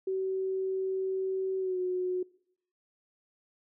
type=tone with pitch glide; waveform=sine; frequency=380.1 to 365.2 Hz; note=F#4 to F#4; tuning=+47 to -23 cents; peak=-28 dBFS; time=0.07-2.23 s; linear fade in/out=5 ms; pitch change=-70 cents; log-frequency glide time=1.59-1.79 s; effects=noise-tail reverb RT60 0.7 s tail -23 dB re dry